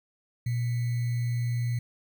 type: tone with sample-and-hold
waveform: sine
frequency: 120 Hz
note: B2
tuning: 49 cents flat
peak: -25 dBFS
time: 0.46-1.79 s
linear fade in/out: 5 ms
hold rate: 2100 Hz
effects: none